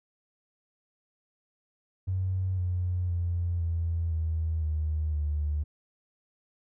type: tone with pitch steps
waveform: triangle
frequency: 93.4 / 89.96 / 86.64 / 83.45 / 80.38 / 77.41 / 74.56 Hz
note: F#2 / F#2 / F2 / E2 / E2 / D#2 / D2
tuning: +17 / -48 / -13 / +22 / -43 / -8 / +27 cents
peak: -22 dBFS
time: 2.07-5.64 s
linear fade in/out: 20 ms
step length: 510 ms
effects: tanh soft clip ceiling -24 dBFS